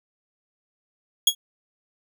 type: tone with exponential decay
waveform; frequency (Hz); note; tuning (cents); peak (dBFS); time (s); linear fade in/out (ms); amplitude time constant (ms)
sawtooth; 3322; G#7; 0; -7; 1.27-1.35; 5; 17
effects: none